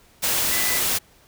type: tone in noise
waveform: sine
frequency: 1995 Hz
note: B6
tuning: 17 cents sharp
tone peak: -28 dBFS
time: 0.51-0.8 s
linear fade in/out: 20 ms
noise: white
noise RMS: -22 dBFS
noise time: 0.22-0.99 s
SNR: -9 dB
effects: pink hiss -55 dBFS RMS until 1.27 s